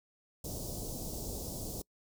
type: band-stop noise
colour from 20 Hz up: pink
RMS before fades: -40 dBFS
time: 0.44-1.82 s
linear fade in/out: 5 ms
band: 670 to 5000 Hz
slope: 24 dB/octave
effects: noise-tail reverb RT60 0.1 s tail -26 dB re dry